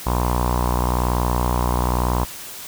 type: tone with low-pass filter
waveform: sawtooth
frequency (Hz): 61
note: B1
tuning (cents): -21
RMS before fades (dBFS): -20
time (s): 0.06-2.25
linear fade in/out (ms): 10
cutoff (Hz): 1000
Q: 5.5
effects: white hiss -35 dBFS RMS until 2.67 s